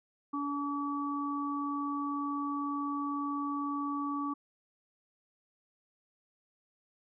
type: harmonic tone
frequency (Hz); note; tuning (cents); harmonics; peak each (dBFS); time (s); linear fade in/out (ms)
286; D4; -46; 1 / 3 / 4; -34 / -45 / -35; 0.33-4.34; 10
effects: none